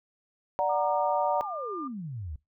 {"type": "chord", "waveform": "sine", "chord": "D augmented", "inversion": "none", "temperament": "equal", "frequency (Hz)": [587.3, 740, 932.3], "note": ["D5", "F#5", "A#5"], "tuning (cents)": [0, 0, 0], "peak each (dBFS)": -28, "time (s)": [0.59, 1.41], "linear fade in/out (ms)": 0}
{"type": "tone", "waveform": "sine", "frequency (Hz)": 1200, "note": "D6", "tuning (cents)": 37, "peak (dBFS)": -35, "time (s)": [0.69, 1.88], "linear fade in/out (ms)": 10}
{"type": "exponential sweep", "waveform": "sine", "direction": "down", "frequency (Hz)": [920, 68.5], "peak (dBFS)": -34, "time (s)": [1.42, 2.36], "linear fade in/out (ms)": 5}
{"effects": ["noise-tail reverb RT60 0.2 s tail -21 dB re dry"]}